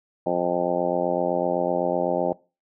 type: harmonic tone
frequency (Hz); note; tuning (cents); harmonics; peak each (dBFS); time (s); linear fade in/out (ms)
87.9; F2; +12; 2 / 3 / 4 / 5 / 6 / 7 / 8 / 9 / 10; -32 / -32 / -29 / -32 / -27 / -26 / -37 / -29 / -36; 0.26-2.33; 5
effects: noise-tail reverb RT60 0.3 s tail -21 dB re dry